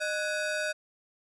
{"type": "ring-modulated tone", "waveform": "35% pulse", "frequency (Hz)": 1046.5, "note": "C6", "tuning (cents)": 0, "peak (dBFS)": -24, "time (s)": [0, 0.73], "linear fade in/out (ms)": 20, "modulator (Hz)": 433, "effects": ["resampled to 24000 Hz"]}